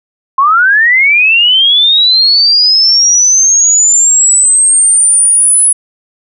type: linear sweep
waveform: sine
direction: up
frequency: 1046.5 to 10280 Hz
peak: -4 dBFS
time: 0.38-5.73 s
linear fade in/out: 5 ms
effects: none